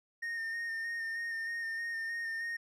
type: tone with vibrato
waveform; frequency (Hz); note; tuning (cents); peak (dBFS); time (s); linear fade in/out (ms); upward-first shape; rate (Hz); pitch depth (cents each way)
triangle; 1834; A#6; -29; -33; 0.22-2.57; 10; square; 3.2; 18
effects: resampled to 32000 Hz